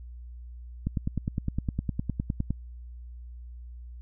click train, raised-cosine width 5 ms, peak -15 dBFS, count 17, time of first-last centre 0.87-2.506 s, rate 9.78 Hz, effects added 60 Hz sine -40 dBFS peak until 4.01 s

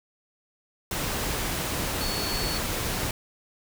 sine tone in noise, 4426 Hz, C#8, 3 cents flat, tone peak -32 dBFS, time 2.01-2.58 s, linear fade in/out 2 ms, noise pink, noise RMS -29 dBFS, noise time 0.91-3.11 s, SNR -6 dB, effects none

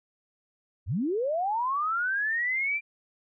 sine linear sweep, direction up, 65.6 to 2381 Hz, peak -25 dBFS, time 0.86-2.81 s, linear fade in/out 50 ms, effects none

